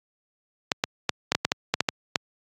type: clicks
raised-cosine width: 0.2 ms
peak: -3 dBFS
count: 11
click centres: 0.718 / 0.839 / 1.093 / 1.32 / 1.35 / 1.45 / 1.519 / 1.74 / 1.806 / 1.888 / 2.158 s
effects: high-pass 100 Hz 12 dB/octave + AAC 64 kbps